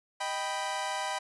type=chord; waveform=sawtooth; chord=Eb augmented; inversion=none; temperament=equal; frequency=622.3 / 784 / 987.8 Hz; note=Eb5 / G5 / B5; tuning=0 / 0 / 0 cents; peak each=-35 / -31 / -31 dBFS; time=0.2-1.19 s; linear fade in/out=10 ms; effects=resampled to 24000 Hz